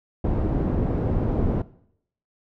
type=low-pass noise; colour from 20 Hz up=pink; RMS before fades=-23 dBFS; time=0.24-1.62 s; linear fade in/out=5 ms; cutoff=460 Hz; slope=12 dB/octave; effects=noise-tail reverb RT60 0.7 s tail -19 dB re dry